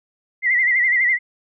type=tone with vibrato; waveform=sine; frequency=2011 Hz; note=B6; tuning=31 cents sharp; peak=-14 dBFS; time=0.42-1.19 s; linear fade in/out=50 ms; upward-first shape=sine; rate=12 Hz; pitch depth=87 cents each way; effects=none